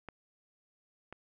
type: clicks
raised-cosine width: 0.5 ms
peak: -28 / -30 dBFS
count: 2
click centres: 0.087 / 1.126 s
effects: none